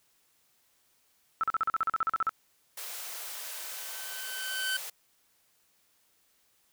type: tone bursts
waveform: sine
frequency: 1318.5 Hz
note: E6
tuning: in tune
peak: -24 dBFS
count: 14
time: 1.41-2.293 s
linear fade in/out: 0 ms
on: 25 ms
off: 41 ms
type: high-pass noise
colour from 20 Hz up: white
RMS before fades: -40 dBFS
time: 2.77-4.9 s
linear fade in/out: 5 ms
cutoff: 480 Hz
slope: 24 dB/octave
type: tone with exponential growth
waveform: 25% pulse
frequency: 1530 Hz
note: G6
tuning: 42 cents flat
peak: -24 dBFS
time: 3.16-4.77 s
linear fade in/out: 5 ms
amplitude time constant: 350 ms
effects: white hiss -69 dBFS RMS until 6.72 s